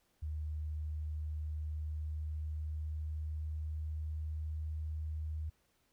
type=tone with pitch glide; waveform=sine; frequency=76.6 to 77.62 Hz; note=D#2 to D#2; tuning=-27 to -4 cents; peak=-36 dBFS; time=0.22-5.5 s; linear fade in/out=10 ms; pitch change=+23 cents; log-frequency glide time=1.54-4.74 s; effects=pink hiss -75 dBFS RMS until 5.92 s